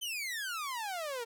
sawtooth exponential sweep, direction down, 3136 to 450.8 Hz, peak -32 dBFS, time 0.01-1.25 s, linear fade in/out 20 ms, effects none

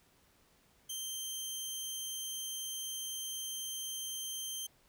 15% pulse tone, 3139 Hz, G7, 2 cents sharp, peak -31 dBFS, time 0.89-4.67 s, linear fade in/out 10 ms, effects pink hiss -68 dBFS RMS until 4.88 s

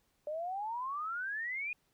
sine exponential sweep, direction up, 587.3 to 2489 Hz, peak -35 dBFS, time 0.27-1.73 s, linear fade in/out 2 ms, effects pink hiss -75 dBFS RMS until 1.93 s

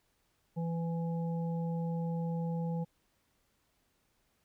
harmonic tone, 166.9 Hz, E3, 22 cents sharp, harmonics 1 / 3 / 5, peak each -32 / -42 / -46 dBFS, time 0.56-2.85 s, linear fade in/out 20 ms, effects pink hiss -75 dBFS RMS until 4.44 s

